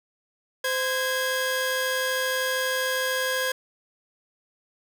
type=tone pair together; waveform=sawtooth; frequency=516 / 1640.8 Hz; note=C5 / G#6; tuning=-24 / -21 cents; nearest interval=octave + minor sixth; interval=2003 cents; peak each=-23 dBFS; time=0.64-3.52 s; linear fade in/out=5 ms; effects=none